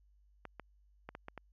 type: clicks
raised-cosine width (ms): 0.5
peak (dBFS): -29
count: 6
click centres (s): 0.453 / 0.597 / 1.09 / 1.151 / 1.284 / 1.377
effects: added 50 Hz sine -64 dBFS peak until 1.52 s